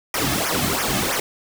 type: noise with flanger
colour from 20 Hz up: pink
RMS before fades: -22 dBFS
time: 0.14-1.2 s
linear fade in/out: 2 ms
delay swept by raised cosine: 0.24 to 2.14 ms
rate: 3 Hz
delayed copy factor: -0.9
effects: none